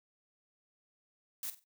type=noise with echo; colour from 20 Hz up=blue; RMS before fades=-39 dBFS; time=1.43-1.5 s; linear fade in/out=2 ms; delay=47 ms; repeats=3; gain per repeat=-12 dB; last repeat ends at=1.641 s; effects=noise-tail reverb RT60 0.1 s tail -23 dB re dry